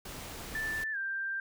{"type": "noise", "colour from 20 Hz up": "pink", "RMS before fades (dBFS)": -43, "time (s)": [0.05, 0.84], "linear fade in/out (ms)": 5}
{"type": "tone with pitch glide", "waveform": "sine", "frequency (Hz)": [1763, 1579.8], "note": ["A6", "G6"], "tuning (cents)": [3, 13], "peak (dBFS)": -32, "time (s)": [0.55, 1.4], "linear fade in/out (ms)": 2, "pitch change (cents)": -190, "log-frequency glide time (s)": [0.92, 0.97]}
{"effects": []}